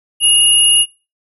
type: tone pair together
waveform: sine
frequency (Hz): 2856 / 10783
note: F7 / E9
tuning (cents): +38 / +38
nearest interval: octave + major seventh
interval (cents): 2300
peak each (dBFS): -10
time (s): 0.2-0.86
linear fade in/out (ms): 50
effects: noise-tail reverb RT60 0.3 s tail -23 dB re dry